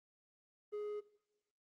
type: tone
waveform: triangle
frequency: 417.7 Hz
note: G#4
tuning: 10 cents sharp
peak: -37 dBFS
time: 0.72-1.01 s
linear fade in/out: 20 ms
effects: noise-tail reverb RT60 0.8 s tail -20 dB re dry + Opus 24 kbps